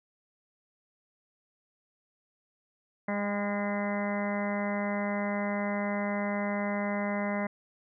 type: harmonic tone with a mistuned harmonic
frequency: 204 Hz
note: G#3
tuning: 31 cents flat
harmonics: 1 / 2 / 3 / 4 / 5 / 6 / 7 / 8 / 9 / 10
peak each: -31 / -42 / -34 / -40 / -40 / -47 / -45 / -46 / -43 / -39 dBFS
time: 3.08-7.47 s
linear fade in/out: 5 ms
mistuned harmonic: 4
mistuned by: -15 cents
effects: none

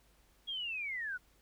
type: linear sweep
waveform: sine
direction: down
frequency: 3322 to 1419 Hz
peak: -36 dBFS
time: 0.47-1.18 s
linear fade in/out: 20 ms
effects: added 50 Hz sine -69 dBFS peak until 1.41 s + pink hiss -69 dBFS RMS until 1.41 s

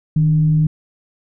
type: tone with frequency modulation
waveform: sine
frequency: 155.3 Hz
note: D#3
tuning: 3 cents flat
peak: -11 dBFS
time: 0.16-0.67 s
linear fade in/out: 5 ms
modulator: 134 Hz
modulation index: 0.2
effects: none

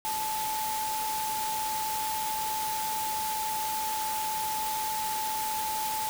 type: tone in noise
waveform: sine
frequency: 870 Hz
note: A5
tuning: 20 cents flat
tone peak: -30 dBFS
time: 0.05-6.09 s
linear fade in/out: 0 ms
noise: white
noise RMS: -35 dBFS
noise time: 0.05-6.09 s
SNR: +2 dB
effects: none

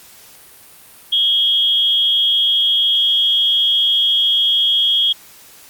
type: tone with amplitude modulation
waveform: sine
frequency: 3273 Hz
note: G#7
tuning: 26 cents flat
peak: -9 dBFS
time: 1.12-5.13 s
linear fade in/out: 10 ms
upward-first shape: sine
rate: 260 Hz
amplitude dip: 60%
effects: white hiss -43 dBFS RMS until 5.69 s + Opus 48 kbps

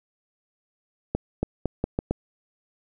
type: accelerating click train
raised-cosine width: 2 ms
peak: -10 dBFS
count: 6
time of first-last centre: 1.15-2.11 s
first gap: 280 ms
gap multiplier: 0.81
effects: none

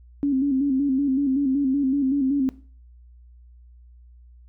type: tone with vibrato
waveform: sine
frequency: 273.5 Hz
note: C#4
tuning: 23 cents flat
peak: -18 dBFS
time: 0.23-2.49 s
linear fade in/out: 0 ms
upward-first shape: square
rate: 5.3 Hz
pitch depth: 67 cents each way
effects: noise-tail reverb RT60 0.4 s tail -18 dB re dry + added 60 Hz sine -46 dBFS peak until 4.48 s

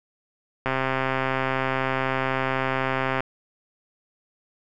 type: click train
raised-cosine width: 0.5 ms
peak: -9 dBFS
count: 337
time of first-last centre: 0.66-3.205 s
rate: 132 Hz
effects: none

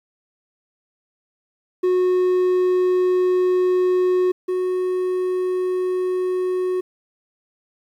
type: tone pair in turn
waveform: triangle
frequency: 365.4 / 367.1 Hz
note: F#4 / F#4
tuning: -22 / -14 cents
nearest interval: unison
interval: 8 cents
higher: second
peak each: -13 / -17 dBFS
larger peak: first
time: 1.83-4.32 / 4.48-6.81 s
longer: first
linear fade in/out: 10 ms
effects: 9-bit

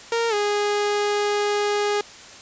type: tone with pitch glide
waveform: sawtooth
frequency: 463.3 to 412.8 Hz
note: A#4 to G#4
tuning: -11 to -10 cents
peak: -16 dBFS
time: 0.12-2.01 s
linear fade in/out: 2 ms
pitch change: -199 cents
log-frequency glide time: 0.29-0.34 s
effects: white hiss -42 dBFS RMS until 2.41 s + resampled to 16000 Hz

